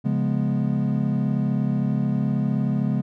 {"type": "chord", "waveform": "triangle", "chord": "C# dominant seventh", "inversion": "none", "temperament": "equal", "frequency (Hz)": [138.59, 174.61, 207.7, 246.9], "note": ["C#3", "E#3", "G#3", "B3"], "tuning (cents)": [0, 0, 0, 0], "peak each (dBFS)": [-22, -27, -22, -26], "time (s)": [0.04, 3.02], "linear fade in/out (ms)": 20, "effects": []}